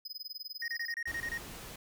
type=tone with tremolo; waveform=square; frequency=5020 Hz; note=D#8; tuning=15 cents sharp; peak=-38 dBFS; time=0.05-0.93 s; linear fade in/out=5 ms; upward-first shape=sine; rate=20 Hz; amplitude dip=100%
type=tone bursts; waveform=triangle; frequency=1864.7 Hz; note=A#6; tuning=in tune; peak=-32 dBFS; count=9; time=0.62-1.376 s; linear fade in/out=2 ms; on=60 ms; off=27 ms
type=noise; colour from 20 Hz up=pink; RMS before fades=-46 dBFS; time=1.07-1.76 s; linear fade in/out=5 ms
effects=none